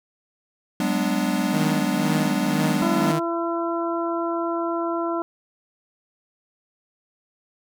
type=chord; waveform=square; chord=G# half-diminished seventh; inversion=third; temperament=equal with one note detuned; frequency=189.32 / 207.7 / 246.9 / 293.7 Hz; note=F#3 / G#3 / B3 / D4; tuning=+40 / 0 / 0 / 0 cents; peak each=-27 dBFS; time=0.8-3.12 s; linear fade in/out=2 ms
type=tone with tremolo; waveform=sawtooth; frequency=156.9 Hz; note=D#3; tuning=15 cents sharp; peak=-18 dBFS; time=1.52-3.2 s; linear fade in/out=20 ms; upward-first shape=triangle; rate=2 Hz; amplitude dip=90%
type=harmonic tone; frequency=337 Hz; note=E4; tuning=38 cents sharp; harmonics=1 / 2 / 3 / 4; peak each=-25 / -28 / -30 / -31 dBFS; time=2.82-5.22 s; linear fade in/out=0 ms
effects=none